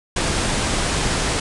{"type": "low-pass noise", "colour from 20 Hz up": "pink", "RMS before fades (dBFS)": -21, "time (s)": [0.16, 1.4], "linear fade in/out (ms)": 5, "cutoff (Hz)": 10000, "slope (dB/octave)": 96, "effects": []}